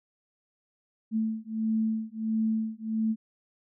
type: beating tone pair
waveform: sine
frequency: 220 / 221.5 Hz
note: A3 / A3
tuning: 0 / +12 cents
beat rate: 1.5 Hz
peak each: -29 / -29 dBFS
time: 1.11-3.16 s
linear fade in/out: 50 ms
effects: none